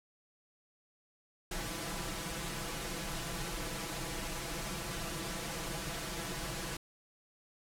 pink noise with comb filter, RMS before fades -39 dBFS, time 1.51-6.77 s, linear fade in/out 5 ms, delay 6 ms, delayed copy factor +0.9, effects low-pass 12000 Hz 12 dB/octave

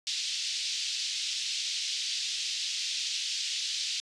white band-pass noise, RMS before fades -33 dBFS, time 0.07-4 s, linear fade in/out 0 ms, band 2900 to 5500 Hz, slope 24 dB/octave, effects resampled to 22050 Hz

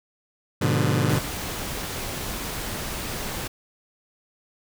sawtooth chord, G# diminished seventh, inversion none, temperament just, 103.83 / 124.59 / 149.51 / 179.41 Hz, G#2 / B2 / D3 / F3, 0 / +16 / +31 / +47 cents, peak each -21 / -20 / -20 / -26 dBFS, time 0.61-1.19 s, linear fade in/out 10 ms
pink noise, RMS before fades -31 dBFS, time 1.09-3.48 s, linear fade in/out 10 ms
effects none

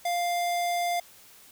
square tone, 699 Hz, F5, 1 cent sharp, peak -26 dBFS, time 0.05-1 s, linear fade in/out 5 ms, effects white hiss -53 dBFS RMS until 1.51 s

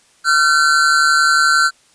square tone pair together, 1373 / 1524.2 Hz, F6 / G6, -30 / -49 cents, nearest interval major second, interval 181 cents, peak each -14 dBFS, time 0.24-1.71 s, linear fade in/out 50 ms, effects white hiss -53 dBFS RMS until 1.94 s + resampled to 22050 Hz

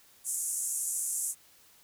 white band-pass noise, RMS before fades -33 dBFS, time 0.24-1.35 s, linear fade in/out 50 ms, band 6800 to 11000 Hz, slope 48 dB/octave, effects white hiss -60 dBFS RMS until 1.83 s

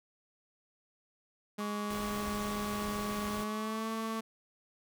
sawtooth tone with pitch glide, 207.7 to 222.6 Hz, G#3 to A3, 0 to +20 cents, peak -31 dBFS, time 1.58-4.21 s, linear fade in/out 10 ms, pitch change +120 cents, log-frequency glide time 3.29-3.89 s
triangle tone, 1129 Hz, C#6, 31 cents sharp, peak -38 dBFS, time 1.6-4.2 s, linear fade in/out 5 ms
pink noise, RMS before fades -43 dBFS, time 1.9-3.44 s, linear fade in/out 5 ms
effects none

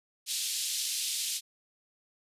pink band-pass noise, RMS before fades -33 dBFS, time 0.26-1.41 s, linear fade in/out 50 ms, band 3300 to 12000 Hz, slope 24 dB/octave, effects resampled to 32000 Hz

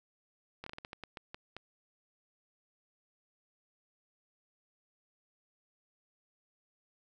slowing click train, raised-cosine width 0.3 ms, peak -27 dBFS, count 11, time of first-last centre 0.64-1.566 s, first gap 24 ms, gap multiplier 1.28, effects none

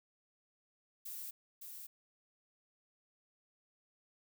violet noise with echo, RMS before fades -45 dBFS, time 1.05-1.31 s, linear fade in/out 10 ms, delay 560 ms, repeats 1, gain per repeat -4 dB, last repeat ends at 1.87 s, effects none

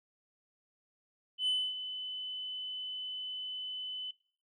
sine tone with ADSR envelope, 3016 Hz, F#7, 32 cents sharp, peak -24 dBFS, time 1.38-4.11 s, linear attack 98 ms, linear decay 260 ms, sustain -12 dB, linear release 4 ms, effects noise-tail reverb RT60 0.5 s tail -22 dB re dry + tanh soft clip ceiling -26 dBFS

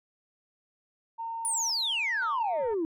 sine tone with tremolo, 914 Hz, A#5, 34 cents flat, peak -32 dBFS, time 1.18-2.75 s, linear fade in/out 20 ms, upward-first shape square, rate 0.96 Hz, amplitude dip 65%
sine exponential sweep, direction down, 9956 to 311.1 Hz, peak -25 dBFS, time 1.45-2.85 s, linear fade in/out 0 ms
effects tanh soft clip ceiling -23 dBFS

